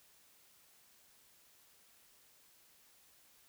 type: silence
effects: white hiss -66 dBFS RMS until 3.48 s